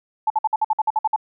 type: tone bursts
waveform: sine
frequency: 869 Hz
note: A5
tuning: 22 cents flat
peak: -15 dBFS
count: 11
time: 0.27-1.162 s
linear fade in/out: 5 ms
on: 32 ms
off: 54 ms
effects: none